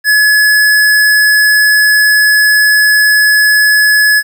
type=tone; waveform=square; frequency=1701 Hz; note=G#6; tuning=41 cents sharp; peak=-6 dBFS; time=0.04-4.23 s; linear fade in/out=50 ms; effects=8-bit